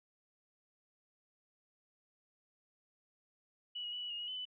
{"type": "tone with pitch steps", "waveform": "sine", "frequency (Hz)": [2945, 2895, 2955, 2938, 2851, 2903, 3028, 2998], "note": ["F#7", "F#7", "F#7", "F#7", "F7", "F#7", "F#7", "F#7"], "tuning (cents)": [-9, -38, -3, -13, 35, -34, 39, 22], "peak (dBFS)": -39, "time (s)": [3.75, 4.454], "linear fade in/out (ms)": 10, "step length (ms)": 88, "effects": []}